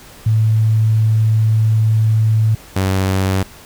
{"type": "tone pair in turn", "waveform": ["sine", "sawtooth"], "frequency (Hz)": [110, 95.25], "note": ["A2", "G2"], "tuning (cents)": [0, -49], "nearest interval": "major second", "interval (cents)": 249, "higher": "first", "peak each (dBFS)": -10, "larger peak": "neither", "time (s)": [[0.26, 2.55], [2.76, 3.43]], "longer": "first", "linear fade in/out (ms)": 5, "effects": ["pink hiss -40 dBFS RMS until 3.65 s"]}